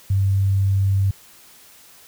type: tone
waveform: sine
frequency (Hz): 97.5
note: G2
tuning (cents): -9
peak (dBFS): -15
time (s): 0.1-1.11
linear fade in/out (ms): 5
effects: white hiss -48 dBFS RMS until 2.07 s